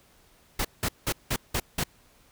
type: noise bursts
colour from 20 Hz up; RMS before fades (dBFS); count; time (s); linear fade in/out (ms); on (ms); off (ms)
pink; -27; 6; 0.59-1.838; 5; 58; 180
effects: pink hiss -60 dBFS RMS until 2.31 s